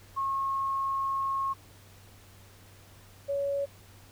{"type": "tone pair in turn", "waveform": "sine", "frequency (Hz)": [1086, 560.9], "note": ["C#6", "C#5"], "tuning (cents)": [-36, 20], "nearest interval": "major seventh", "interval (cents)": 1144, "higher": "first", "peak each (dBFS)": -27, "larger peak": "neither", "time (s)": [[0.16, 1.54], [3.28, 3.66]], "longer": "first", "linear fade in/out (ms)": 20, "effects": ["added 97 Hz sine -54 dBFS peak until 4.11 s", "pink hiss -56 dBFS RMS until 4.11 s"]}